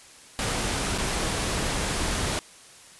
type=noise with dropouts; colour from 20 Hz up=pink; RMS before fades=-27 dBFS; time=0.39-2.39 s; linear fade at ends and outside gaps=0 ms; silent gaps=0.979-0.984 s; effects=white hiss -49 dBFS RMS until 2.99 s + resampled to 24000 Hz

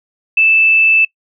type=tone with frequency modulation; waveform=sine; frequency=2637 Hz; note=E7; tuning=in tune; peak=-7 dBFS; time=0.37-1.05 s; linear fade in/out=5 ms; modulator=79.5 Hz; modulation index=0.21; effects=noise-tail reverb RT60 0.1 s tail -23 dB re dry

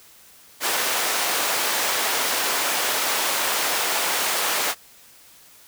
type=high-pass noise; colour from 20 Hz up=pink; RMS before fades=-23 dBFS; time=0.6-4.75 s; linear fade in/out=50 ms; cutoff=620 Hz; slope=12 dB/octave; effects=white hiss -50 dBFS RMS until 5.67 s

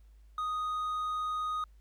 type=tone with hard clipping; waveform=sine; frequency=1244.5 Hz; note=D#6; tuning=in tune; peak=-32 dBFS; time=0.38-1.64 s; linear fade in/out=2 ms; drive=3 dB; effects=added 52 Hz sine -54 dBFS peak until 1.8 s + pink hiss -75 dBFS RMS until 1.8 s

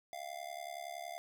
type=tone with amplitude modulation; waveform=square; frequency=696 Hz; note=F5; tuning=6 cents flat; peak=-39 dBFS; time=0.13-1.18 s; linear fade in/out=0 ms; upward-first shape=sine; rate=70.7 Hz; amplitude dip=90%; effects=none

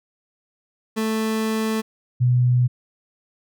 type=tone pair in turn; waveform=30% pulse / sine; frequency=220 / 123.94 Hz; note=A3 / B2; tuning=0 / +7 cents; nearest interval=minor seventh; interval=993 cents; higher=first; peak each=-18 / -14 dBFS; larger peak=second; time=0.96-1.82 / 2.2-2.68 s; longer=first; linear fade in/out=20 ms; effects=none

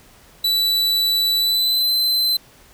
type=tone with pitch glide; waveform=45% pulse; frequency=3958 to 4062 Hz; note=B7 to B7; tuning=+3 to +48 cents; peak=-15 dBFS; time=0.44-2.37 s; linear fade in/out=5 ms; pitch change=+45 cents; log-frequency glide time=1.38-1.91 s; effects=pink hiss -49 dBFS RMS until 2.73 s

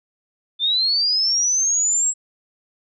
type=linear sweep; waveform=sine; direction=up; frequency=3520 to 7710 Hz; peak=-16 dBFS; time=0.59-2.14 s; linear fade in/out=50 ms; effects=none

